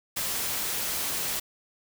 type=noise; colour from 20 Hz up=white; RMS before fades=-30 dBFS; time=0.16-1.4 s; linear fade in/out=10 ms; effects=none